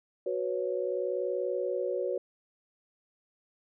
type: chord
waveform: sine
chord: F# suspended fourth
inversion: none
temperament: equal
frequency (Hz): 370 / 493.9 / 554.4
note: F#4 / B4 / C#5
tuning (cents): 0 / 0 / 0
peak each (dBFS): -33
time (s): 0.26-2.18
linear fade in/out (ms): 5
effects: none